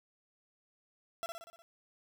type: tone with echo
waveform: 30% pulse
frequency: 672 Hz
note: E5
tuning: 33 cents sharp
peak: -33 dBFS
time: 1.23-1.26 s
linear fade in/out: 0 ms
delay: 60 ms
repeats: 6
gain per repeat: -4 dB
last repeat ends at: 1.62 s
effects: none